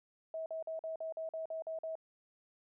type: tone bursts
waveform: sine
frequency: 644 Hz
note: E5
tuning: 41 cents flat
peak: -37 dBFS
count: 10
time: 0.34-1.954 s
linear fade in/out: 2 ms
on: 120 ms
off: 46 ms
effects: none